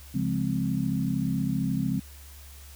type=chord; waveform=sine; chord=Db major seventh; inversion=none; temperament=equal; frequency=138.59 / 174.61 / 207.7 / 261.6 Hz; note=Db3 / F3 / Ab3 / C4; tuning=0 / 0 / 0 / 0 cents; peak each=-30 dBFS; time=0.14-2 s; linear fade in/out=10 ms; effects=added 70 Hz sine -45 dBFS peak until 2.75 s + white hiss -51 dBFS RMS until 2.75 s